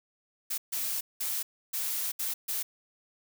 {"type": "noise bursts at uneven times", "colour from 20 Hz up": "blue", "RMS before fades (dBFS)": -32, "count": 6, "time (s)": [[0.5, 0.58], [0.72, 1.01], [1.2, 1.43], [1.73, 2.12], [2.19, 2.34], [2.48, 2.63]], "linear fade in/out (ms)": 10, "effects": []}